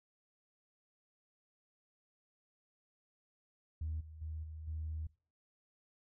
sine tone with level steps, 78.6 Hz, D#2, 18 cents sharp, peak -35 / -49 / -39 / -44 / -37 dBFS, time 3.81-5.07 s, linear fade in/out 5 ms, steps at 4 / 4.21 / 4.43 / 4.67 s, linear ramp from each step 10 ms, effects noise-tail reverb RT60 0.4 s tail -23 dB re dry + tanh soft clip ceiling -32 dBFS

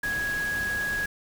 sine tone in noise, 1661.2 Hz, G#6, in tune, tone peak -26 dBFS, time 0.03-1.06 s, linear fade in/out 5 ms, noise pink, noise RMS -37 dBFS, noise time 0.03-1.06 s, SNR +8 dB, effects none

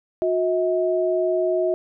sine tone pair together, 362.6 / 640 Hz, F#4 / D#5, -35 / +49 cents, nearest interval minor seventh, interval 984 cents, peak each -21 dBFS, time 0.22-1.74 s, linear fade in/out 0 ms, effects none

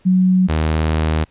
sine / sawtooth tone pair in turn, 185 / 78.51 Hz, F#3 / D#2, 0 / +16 cents, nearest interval octave + minor third, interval 1484 cents, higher first, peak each -10 / -11 dBFS, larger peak first, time 0.05-0.48 / 0.48-1.25 s, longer second, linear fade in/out 20 ms, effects pink hiss -55 dBFS RMS until 1.3 s + resampled to 8000 Hz

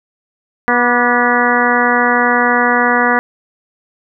harmonic tone with a mistuned harmonic, 243.5 Hz, B3, 24 cents flat, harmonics 1 / 2 / 3 / 4 / 5 / 6 / 7 / 8, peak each -18 / -18 / -18 / -18 / -18 / -18 / -18 / -18 dBFS, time 0.68-3.19 s, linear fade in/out 0 ms, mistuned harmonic 5, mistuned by -43 cents, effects none

